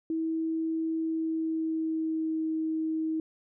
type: tone with pitch glide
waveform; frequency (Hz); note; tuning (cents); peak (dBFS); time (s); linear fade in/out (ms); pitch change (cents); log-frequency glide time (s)
sine; 323.1 to 317.9; E4 to D#4; -35 to +37; -27; 0.1-3.2; 2; -28; 0.99-2.47
effects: none